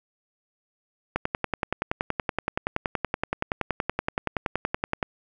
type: click train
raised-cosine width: 0.5 ms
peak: -9 dBFS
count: 42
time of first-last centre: 1.16-5.028 s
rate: 10.6 Hz
effects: none